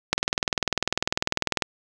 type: click train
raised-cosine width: 0.2 ms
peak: -3 dBFS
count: 31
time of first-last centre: 0.13-1.623 s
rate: 20.1 Hz
effects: none